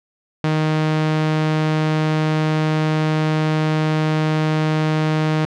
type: tone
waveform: sawtooth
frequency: 155.56 Hz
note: D#3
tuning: in tune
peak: -12 dBFS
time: 0.44-5.45 s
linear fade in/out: 0 ms
effects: low-pass 4000 Hz 12 dB/octave